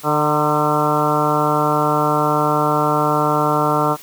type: harmonic tone with a mistuned harmonic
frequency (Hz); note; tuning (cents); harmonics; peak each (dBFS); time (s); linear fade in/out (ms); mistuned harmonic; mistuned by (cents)
150; D3; +37; 1 / 2 / 3 / 4 / 5 / 6 / 7 / 8 / 9; -23 / -23 / -23 / -23 / -23 / -23 / -23 / -23 / -23; 0.03-3.97; 50; 6; +36
effects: white hiss -40 dBFS RMS until 4.02 s